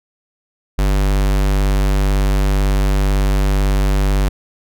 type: tone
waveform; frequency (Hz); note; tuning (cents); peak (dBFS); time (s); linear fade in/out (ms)
square; 49; G1; 0; -13; 0.78-4.29; 10
effects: none